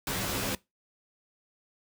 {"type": "noise with comb filter", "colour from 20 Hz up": "pink", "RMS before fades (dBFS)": -31, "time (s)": [0.07, 0.55], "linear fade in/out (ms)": 2, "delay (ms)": 13, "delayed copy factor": -0.85, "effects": ["noise-tail reverb RT60 0.2 s tail -21 dB re dry", "high-pass 60 Hz 12 dB/octave"]}